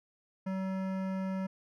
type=tone with hard clipping; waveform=sine; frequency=190 Hz; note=F#3; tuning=46 cents sharp; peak=-34 dBFS; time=0.46-1.47 s; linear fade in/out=10 ms; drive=16 dB; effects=none